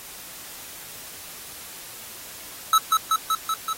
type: tone with echo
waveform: square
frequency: 1300 Hz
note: E6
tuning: 24 cents flat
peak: -14 dBFS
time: 2.73-2.78 s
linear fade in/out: 2 ms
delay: 190 ms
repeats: 5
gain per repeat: -2 dB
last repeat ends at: 3.73 s
effects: white hiss -40 dBFS RMS until 3.77 s + AAC 48 kbps